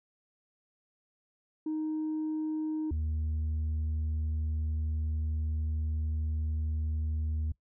sine tone pair in turn, 311.1 / 77.78 Hz, D#4 / D#2, 0 / 0 cents, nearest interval 2 octaves, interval 2400 cents, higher first, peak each -28 / -26 dBFS, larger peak second, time 1.66-2.91 / 2.91-7.52 s, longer second, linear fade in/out 5 ms, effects noise-tail reverb RT60 0.1 s tail -23 dB re dry + tanh soft clip ceiling -28 dBFS

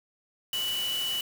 sine tone in noise, 2960 Hz, F#7, in tune, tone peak -28 dBFS, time 0.53-1.21 s, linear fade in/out 2 ms, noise white, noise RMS -37 dBFS, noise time 0.53-1.21 s, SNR +6 dB, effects none

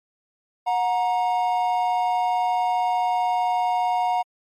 triangle tone pair together, 727.7 / 939 Hz, F#5 / A#5, -29 / +12 cents, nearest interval major third, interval 441 cents, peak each -19 / -22 dBFS, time 0.66-4.23 s, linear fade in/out 20 ms, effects MP3 64 kbps

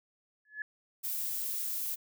sine tone with exponential growth, 1709 Hz, G#6, 49 cents sharp, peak -31 dBFS, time 0.45-0.62 s, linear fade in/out 2 ms, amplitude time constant 36 ms
violet noise, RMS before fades -35 dBFS, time 1.03-1.96 s, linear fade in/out 20 ms
effects none

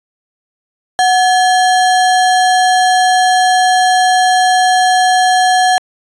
sine tone with sample-and-hold, 739 Hz, F#5, 2 cents flat, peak -7 dBFS, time 0.99-5.78 s, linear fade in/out 0 ms, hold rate 2450 Hz, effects resampled to 22050 Hz

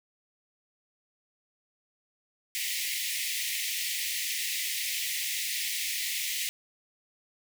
pink high-pass noise, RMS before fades -32 dBFS, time 2.55-6.49 s, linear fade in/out 0 ms, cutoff 1900 Hz, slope 96 dB/octave, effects none

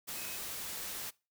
sine tone in noise, 2549 Hz, D#7, 41 cents sharp, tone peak -49 dBFS, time 0.15-0.37 s, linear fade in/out 20 ms, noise white, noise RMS -41 dBFS, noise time 0.07-1.11 s, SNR -11 dB, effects noise-tail reverb RT60 0.3 s tail -23 dB re dry

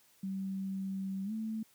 sine tone with pitch glide, 192.6 to 220 Hz, G3 to A3, -30 to 0 cents, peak -34 dBFS, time 0.23-1.63 s, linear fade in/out 5 ms, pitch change +230 cents, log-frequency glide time 1.24-1.32 s, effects white hiss -66 dBFS RMS until 1.74 s + high-pass 100 Hz 12 dB/octave

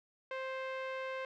sawtooth tone with low-pass filter, 525 Hz, C5, 6 cents sharp, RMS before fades -40 dBFS, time 0.31-1.25 s, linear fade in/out 2 ms, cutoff 2400 Hz, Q 1.5, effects none

